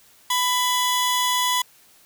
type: tone pair together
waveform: sawtooth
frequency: 996 / 3382 Hz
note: B5 / G#7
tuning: +14 / +31 cents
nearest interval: octave + major sixth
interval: 2117 cents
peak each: -17 / -21 dBFS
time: 0.3-1.62 s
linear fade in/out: 5 ms
effects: white hiss -54 dBFS RMS until 2.05 s